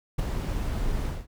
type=noise with ADSR envelope; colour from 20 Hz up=brown; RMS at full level=-22 dBFS; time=0.18-1.27 s; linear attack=14 ms; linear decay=6 ms; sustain=-6 dB; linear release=200 ms; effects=none

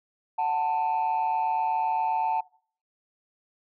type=tone pair together; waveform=sine; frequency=740 / 887.7 Hz; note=F#5 / A5; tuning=0 / +15 cents; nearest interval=minor third; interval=315 cents; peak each=-26 / -23 dBFS; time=0.38-2.41 s; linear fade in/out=10 ms; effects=noise-tail reverb RT60 0.5 s tail -22 dB re dry + tanh soft clip ceiling -20 dBFS

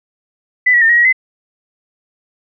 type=tone with pitch steps; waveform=sine; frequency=1996 / 1923 / 1812 / 1894 / 1907 / 2043 Hz; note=B6 / B6 / A#6 / A#6 / A#6 / C7; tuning=+18 / -47 / -50 / +27 / +39 / -42 cents; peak=-7 dBFS; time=0.66-1.128 s; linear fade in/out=10 ms; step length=78 ms; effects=none

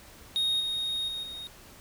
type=tone with level steps; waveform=triangle; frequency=3729 Hz; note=A#7; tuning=in tune; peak=-23 / -27 / -31 / -36 dBFS; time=0.36-1.47 s; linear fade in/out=0 ms; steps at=0.6 / 1.08 / 1.23 s; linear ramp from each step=5 ms; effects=pink hiss -51 dBFS RMS until 1.8 s

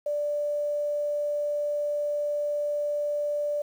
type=tone with quantisation; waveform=sine; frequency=587.3 Hz; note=D5; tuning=in tune; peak=-25 dBFS; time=0.06-3.62 s; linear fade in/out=5 ms; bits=9; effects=none

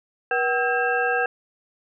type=tone cluster; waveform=sine; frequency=483.2 / 761 / 1300 / 1611 / 2678 Hz; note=B4 / F#5 / E6 / G6 / E7; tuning=-38 / +48 / -24 / +47 / +27 cents; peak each=-25 / -25 / -32 / -23 / -32 dBFS; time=0.31-1.26 s; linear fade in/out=2 ms; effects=none

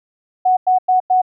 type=tone bursts; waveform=sine; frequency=740 Hz; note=F#5; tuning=in tune; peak=-10 dBFS; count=4; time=0.45-1.218 s; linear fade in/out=10 ms; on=120 ms; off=96 ms; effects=none

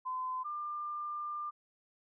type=tone pair in turn; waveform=sine; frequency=1023 / 1195.7 Hz; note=C6 / D6; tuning=-39 / +31 cents; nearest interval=minor third; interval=270 cents; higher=second; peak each=-34 / -36 dBFS; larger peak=first; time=0.05-0.44 / 0.44-1.51 s; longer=second; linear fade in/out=20 ms; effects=none

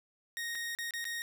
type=tone with dropouts; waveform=sawtooth; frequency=1864.7 Hz; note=A#6; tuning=in tune; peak=-32 dBFS; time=0.37-1.22 s; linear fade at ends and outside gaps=0 ms; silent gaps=0.551-0.554 / 0.75-0.787 / 0.908-0.937 / 1.043-1.052 s; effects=none

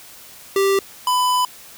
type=tone pair in turn; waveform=square; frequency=392 / 999.3 Hz; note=G4 / B5; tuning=0 / +20 cents; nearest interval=octave + major third; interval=1620 cents; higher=second; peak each=-15 / -16 dBFS; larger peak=first; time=0.56-0.79 / 1.07-1.45 s; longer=second; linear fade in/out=2 ms; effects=white hiss -42 dBFS RMS until 1.77 s

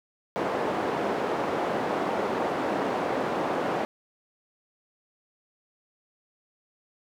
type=band-pass noise; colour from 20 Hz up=white; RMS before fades=-28 dBFS; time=0.36-3.85 s; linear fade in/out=0 ms; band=240 to 730 Hz; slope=12 dB/octave; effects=none

